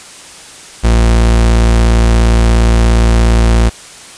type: tone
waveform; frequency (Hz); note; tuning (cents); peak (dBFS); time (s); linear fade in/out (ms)
40% pulse; 57.1; A#1; -35; -5; 0.83-3.7; 20
effects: white hiss -33 dBFS RMS until 4.17 s + resampled to 22050 Hz